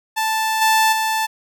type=tone with level steps; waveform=sawtooth; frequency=880 Hz; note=A5; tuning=in tune; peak=-14 / -9 / -14 dBFS; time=0.16-1.27 s; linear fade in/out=20 ms; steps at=0.61 / 0.92 s; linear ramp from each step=10 ms; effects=none